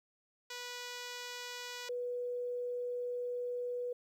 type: tone pair in turn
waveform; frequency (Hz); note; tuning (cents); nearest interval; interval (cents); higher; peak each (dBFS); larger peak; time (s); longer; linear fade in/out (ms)
5% pulse / sine; 489.9 / 489.9; B4 / B4; -14 / -14; unison; 0; neither; -30 / -35; first; 0.5-1.89 / 1.89-3.93; second; 5
effects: low-pass 11000 Hz 12 dB/octave + 12-bit